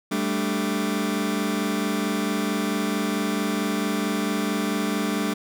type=chord; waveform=sawtooth; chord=G suspended second; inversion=none; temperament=just; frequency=196 / 220.5 / 294 Hz; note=G3 / A3 / D4; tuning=0 / +4 / +2 cents; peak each=-23 dBFS; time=0.11-5.34 s; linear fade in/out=10 ms; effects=none